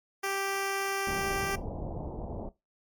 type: tone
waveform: 10% pulse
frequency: 392 Hz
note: G4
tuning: in tune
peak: -21 dBFS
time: 0.23-1.56 s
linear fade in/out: 10 ms
type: low-pass noise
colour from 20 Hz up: pink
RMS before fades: -37 dBFS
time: 1.07-2.49 s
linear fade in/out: 2 ms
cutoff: 870 Hz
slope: 48 dB/octave
effects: noise-tail reverb RT60 0.2 s tail -17 dB re dry + MP3 96 kbps